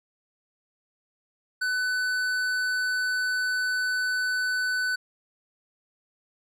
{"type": "tone with tanh clipping", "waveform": "sine", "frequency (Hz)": 1500, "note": "F#6", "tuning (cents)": 23, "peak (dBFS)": -26, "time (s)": [1.61, 4.96], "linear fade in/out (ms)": 10, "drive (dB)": 13, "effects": []}